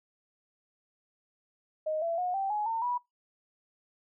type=tone with pitch steps; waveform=sine; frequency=622.3 / 670.8 / 723.1 / 779.5 / 840.3 / 905.9 / 976.5 Hz; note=D#5 / E5 / F#5 / G5 / G#5 / A#5 / B5; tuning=0 / +30 / -40 / -10 / +20 / -50 / -20 cents; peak=-28 dBFS; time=1.86-2.98 s; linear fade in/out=10 ms; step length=160 ms; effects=noise-tail reverb RT60 0.2 s tail -25 dB re dry